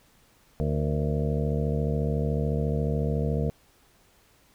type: harmonic tone with a mistuned harmonic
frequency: 74 Hz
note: D2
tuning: 14 cents sharp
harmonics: 1 / 2 / 3 / 4 / 5 / 6 / 7 / 8 / 9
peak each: -29 / -27 / -32 / -41 / -41 / -32 / -40 / -40 / -39 dBFS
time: 0.6-3.5 s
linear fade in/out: 0 ms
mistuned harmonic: 6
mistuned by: +72 cents
effects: pink hiss -61 dBFS RMS until 4.54 s